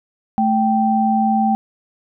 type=tone pair together; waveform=sine; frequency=219.2 / 781 Hz; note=A3 / G5; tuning=-6 / -7 cents; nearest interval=octave + minor seventh; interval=2199 cents; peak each=-16 dBFS; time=0.38-1.55 s; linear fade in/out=0 ms; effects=none